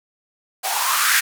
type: noise with band-pass filter sweep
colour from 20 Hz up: violet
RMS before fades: -19 dBFS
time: 0.63-1.21 s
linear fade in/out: 20 ms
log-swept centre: 710 to 1700 Hz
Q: 5.2
effects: none